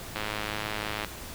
click train, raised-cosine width 0.3 ms, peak -15 dBFS, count 95, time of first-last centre 0.16-1.047 s, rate 106 Hz, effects pink hiss -41 dBFS RMS until 1.34 s

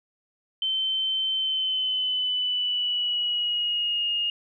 sine tone with pitch glide, 3088 to 2848 Hz, G7 to F7, -27 to +33 cents, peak -23 dBFS, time 0.62-4.3 s, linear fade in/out 2 ms, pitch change -140 cents, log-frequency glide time 1.35-4.08 s, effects none

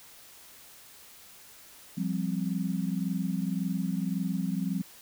sine chord, F suspended second, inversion none, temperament just, 174.61 / 196.44 / 261.9 Hz, F3 / G3 / C4, 0 / +4 / +2 cents, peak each -31 / -31 / -35 dBFS, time 1.97-4.82 s, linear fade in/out 10 ms, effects white hiss -52 dBFS RMS until 5.01 s

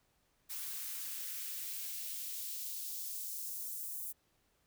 blue noise with high-pass filter sweep, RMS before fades -42 dBFS, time 0.49-4.13 s, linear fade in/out 20 ms, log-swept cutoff 880 to 9500 Hz, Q 0.94, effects pink hiss -75 dBFS RMS until 4.66 s

